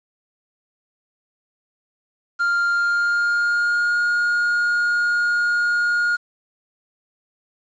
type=tone with pitch glide; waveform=triangle; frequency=1396.9 to 1427.9 Hz; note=F6 to F6; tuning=0 to +38 cents; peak=-15 dBFS; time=2.39-6.17 s; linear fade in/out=20 ms; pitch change=+38 cents; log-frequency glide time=2.7-3.98 s; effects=resampled to 16000 Hz + 8-bit